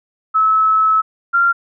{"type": "tone pair in turn", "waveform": "sine", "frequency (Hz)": [1298, 1384.5], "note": ["E6", "F6"], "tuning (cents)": [-27, -15], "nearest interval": "minor second", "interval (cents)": 112, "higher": "second", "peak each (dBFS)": -10, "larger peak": "neither", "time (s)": [[0.34, 1.02], [1.33, 1.53]], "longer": "first", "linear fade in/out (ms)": 20, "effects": []}